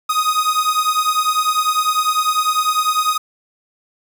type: beating tone pair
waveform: 45% pulse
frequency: 1244.5 / 1254.5 Hz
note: D#6 / D#6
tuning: 0 / +14 cents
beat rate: 10 Hz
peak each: -18 / -18 dBFS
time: 0.09-3.18 s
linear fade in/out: 10 ms
effects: 7-bit

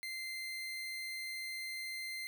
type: tone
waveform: 30% pulse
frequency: 2082 Hz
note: C7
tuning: 9 cents flat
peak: -37 dBFS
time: 0.03-2.27 s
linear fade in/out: 0 ms
effects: none

